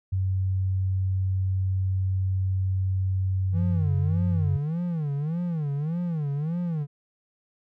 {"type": "tone", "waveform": "sine", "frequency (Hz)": 94.6, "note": "F#2", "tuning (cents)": 39, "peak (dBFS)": -22, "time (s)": [0.12, 4.57], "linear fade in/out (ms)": 10}
{"type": "tone with vibrato", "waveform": "triangle", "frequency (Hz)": 157.6, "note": "D#3", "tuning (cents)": 23, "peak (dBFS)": -23, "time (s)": [3.52, 6.87], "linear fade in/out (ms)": 50, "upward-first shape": "sine", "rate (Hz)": 1.7, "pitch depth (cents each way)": 200}
{"effects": []}